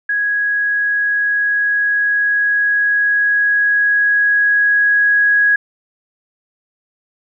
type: tone with level ramp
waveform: sine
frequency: 1661.2 Hz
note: G#6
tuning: in tune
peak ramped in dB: -14 to -9 dBFS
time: 0.09-5.56 s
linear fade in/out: 5 ms
effects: none